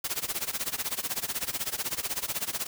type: noise with tremolo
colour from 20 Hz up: white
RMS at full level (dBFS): -29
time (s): 0.04-2.67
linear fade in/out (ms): 5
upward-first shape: sine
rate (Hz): 16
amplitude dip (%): 90
effects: none